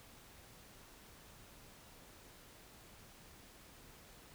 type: silence
effects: pink hiss -59 dBFS RMS until 4.34 s